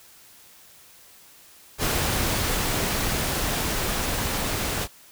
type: noise with level ramp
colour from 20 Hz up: pink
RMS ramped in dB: -24 to -27 dBFS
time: 1.78-4.88 s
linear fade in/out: 50 ms
effects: white hiss -51 dBFS RMS until 5.11 s